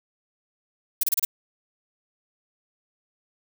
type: noise bursts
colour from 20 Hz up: violet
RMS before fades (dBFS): -21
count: 5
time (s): 1.01-1.25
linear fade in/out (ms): 5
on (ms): 24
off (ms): 30
effects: none